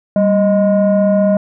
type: tone pair together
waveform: sine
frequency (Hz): 195.75 / 622.3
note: G3 / D#5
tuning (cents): -2 / 0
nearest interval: octave + minor sixth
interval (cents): 2002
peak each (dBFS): -10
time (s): 0.16-1.37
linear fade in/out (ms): 2
effects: tanh soft clip ceiling -6 dBFS